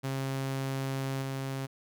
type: tone with level steps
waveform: sawtooth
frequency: 134.7 Hz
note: C#3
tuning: 49 cents flat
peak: -27 / -29 dBFS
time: 0.03-1.67 s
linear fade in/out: 20 ms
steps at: 1.22 s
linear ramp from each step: 2 ms
effects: none